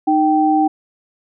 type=tone pair together; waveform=sine; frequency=308.7 / 778 Hz; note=D#4 / G5; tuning=-14 / -13 cents; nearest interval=octave + major third; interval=1601 cents; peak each=-14 dBFS; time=0.07-0.68 s; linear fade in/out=10 ms; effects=none